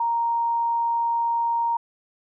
sine tone, 932.3 Hz, A#5, in tune, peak -20 dBFS, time 0-1.77 s, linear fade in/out 5 ms, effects none

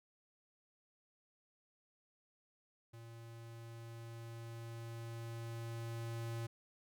square tone with level ramp, 115.5 Hz, A#2, 16 cents flat, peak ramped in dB -52 to -40 dBFS, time 2.93-6.47 s, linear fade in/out 10 ms, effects none

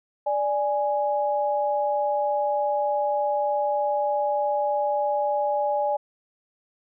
sine tone pair together, 587.3 / 830.6 Hz, D5 / G#5, 0 / 0 cents, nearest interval tritone, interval 600 cents, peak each -24 dBFS, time 0.26-5.97 s, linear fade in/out 10 ms, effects none

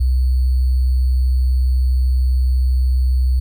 sine tone with sample-and-hold, 63.8 Hz, C2, 43 cents flat, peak -12 dBFS, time 0-3.4 s, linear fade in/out 10 ms, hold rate 4410 Hz, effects none

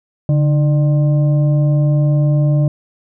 sine tone with frequency modulation, 145.4 Hz, D3, 17 cents flat, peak -10 dBFS, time 0.29-2.68 s, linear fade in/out 2 ms, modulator 455 Hz, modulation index 0.4, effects none

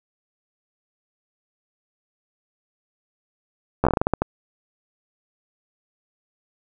slowing click train, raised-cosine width 1 ms, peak -4 dBFS, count 11, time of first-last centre 3.84-4.22 s, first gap 12 ms, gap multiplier 1.24, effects none

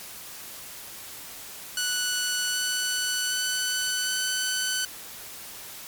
10% pulse tone with pitch steps, 1480 / 1489.4 / 1498.9 / 1508.5 Hz, F#6 / F#6 / F#6 / F#6, 0 / +11 / +22 / +33 cents, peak -16 dBFS, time 1.77-4.85 s, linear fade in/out 2 ms, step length 770 ms, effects white hiss -41 dBFS RMS until 5.87 s + MP3 96 kbps

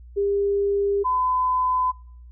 sine tone pair in turn, 401.5 / 1011.7 Hz, G4 / B5, +41 / +41 cents, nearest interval octave + major third, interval 1600 cents, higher second, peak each -19 dBFS, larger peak neither, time 0.16-1.04 / 1.04-1.92 s, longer neither, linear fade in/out 20 ms, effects noise-tail reverb RT60 0.6 s tail -24 dB re dry + added 60 Hz sine -41 dBFS peak until 2.31 s

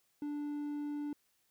triangle tone, 293 Hz, D4, 4 cents flat, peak -34 dBFS, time 0.22-1.13 s, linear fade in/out 2 ms, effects white hiss -75 dBFS RMS until 1.5 s

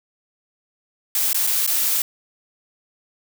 blue noise with dropouts, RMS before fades -20 dBFS, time 1.15-2.02 s, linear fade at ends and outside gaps 2 ms, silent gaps 1.331-1.345 / 1.468-1.472 / 1.665-1.675 s, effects none

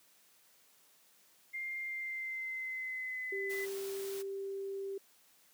sine tone with pitch glide, 2108 to 2008 Hz, C7 to B6, +12 to +28 cents, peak -37 dBFS, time 1.53-3.66 s, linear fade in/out 20 ms, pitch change -84 cents, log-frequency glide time 1.81-3.49 s
sine tone, 392 Hz, G4, in tune, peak -37 dBFS, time 3.32-4.98 s, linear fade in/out 5 ms
white noise, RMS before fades -48 dBFS, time 3.49-4.23 s, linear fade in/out 20 ms
effects white hiss -66 dBFS RMS until 5.53 s + high-pass 150 Hz 12 dB/octave

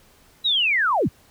sine linear sweep, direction down, 3951 to 40.99 Hz, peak -17 dBFS, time 0.44-1.09 s, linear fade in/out 20 ms, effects pink hiss -55 dBFS RMS until 1.3 s

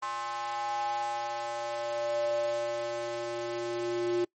square tone with high-pass filter sweep, 117.8 Hz, A#2, 19 cents sharp, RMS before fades -32 dBFS, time 0.02-4.25 s, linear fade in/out 10 ms, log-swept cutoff 1000 to 370 Hz, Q 7.2, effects noise-tail reverb RT60 0.1 s tail -23 dB re dry + MP3 32 kbps

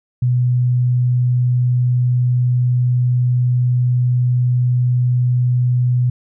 sine tone, 124 Hz, B2, 7 cents sharp, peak -12 dBFS, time 0.22-6.1 s, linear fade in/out 5 ms, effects none

